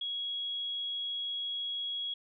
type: tone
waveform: sine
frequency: 3322 Hz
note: G#7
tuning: in tune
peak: -33 dBFS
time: 0.01-2.14 s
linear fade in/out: 5 ms
effects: none